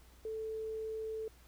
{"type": "tone", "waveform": "sine", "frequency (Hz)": 440, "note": "A4", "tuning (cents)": 0, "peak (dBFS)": -37, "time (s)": [0.25, 1.28], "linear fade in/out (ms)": 2, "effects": ["added 60 Hz sine -59 dBFS peak until 1.47 s", "pink hiss -64 dBFS RMS until 1.47 s"]}